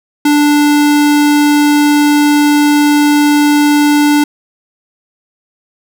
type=tone; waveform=square; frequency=293.7 Hz; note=D4; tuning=in tune; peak=-7 dBFS; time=0.25-4.24 s; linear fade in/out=5 ms; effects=none